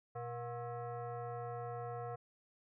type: tone with frequency modulation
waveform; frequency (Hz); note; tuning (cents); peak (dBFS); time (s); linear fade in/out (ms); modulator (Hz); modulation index
sine; 120.7; B2; -39; -40; 0.15-2.16; 10; 598; 1.5
effects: none